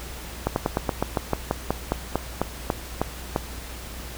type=slowing click train; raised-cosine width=1 ms; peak=-7 dBFS; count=16; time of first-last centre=0.47-3.361 s; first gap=91 ms; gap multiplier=1.1; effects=added 60 Hz sine -37 dBFS peak until 4.17 s + pink hiss -39 dBFS RMS until 4.17 s